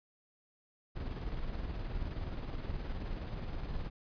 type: noise with tremolo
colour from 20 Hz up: brown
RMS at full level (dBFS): -37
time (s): 0.95-3.9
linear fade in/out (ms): 20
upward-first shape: square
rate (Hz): 19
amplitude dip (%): 35
effects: resampled to 11025 Hz